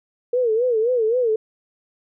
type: tone with vibrato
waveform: sine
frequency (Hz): 469.1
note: A#4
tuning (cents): +11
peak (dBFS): -16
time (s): 0.33-1.36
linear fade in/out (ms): 5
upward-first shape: sine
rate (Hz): 3.8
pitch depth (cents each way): 140
effects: none